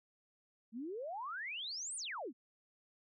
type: exponential two-way sweep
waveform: sine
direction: up then down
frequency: 210.9 to 9410 to 210.9 Hz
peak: -40 dBFS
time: 0.72-2.33 s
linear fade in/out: 50 ms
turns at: 1.96 s
effects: none